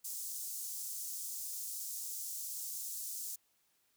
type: high-pass noise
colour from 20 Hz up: pink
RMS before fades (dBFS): -42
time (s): 0.04-3.36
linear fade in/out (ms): 10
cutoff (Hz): 6300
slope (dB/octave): 24
effects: white hiss -75 dBFS RMS until 3.96 s